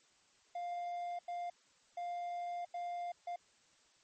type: tone bursts at uneven times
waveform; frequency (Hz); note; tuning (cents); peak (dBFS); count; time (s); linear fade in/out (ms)
triangle; 701; F5; +6; -36; 5; 0.55-1.19 / 1.28-1.5 / 1.97-2.65 / 2.74-3.12 / 3.27-3.36; 5
effects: white hiss -69 dBFS RMS until 4.03 s + MP3 32 kbps